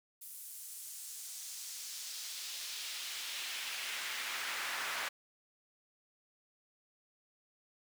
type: noise with high-pass filter sweep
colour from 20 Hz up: brown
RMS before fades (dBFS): -42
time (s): 0.21-5.09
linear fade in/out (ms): 10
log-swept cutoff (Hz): 11000 to 1400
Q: 1.2
effects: none